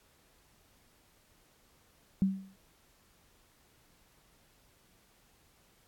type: tone with exponential decay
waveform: sine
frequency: 192.3 Hz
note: G3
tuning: 33 cents flat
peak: -21 dBFS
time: 2.22-2.56 s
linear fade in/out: 0 ms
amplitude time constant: 73 ms
effects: pink hiss -66 dBFS RMS until 5.87 s + AAC 64 kbps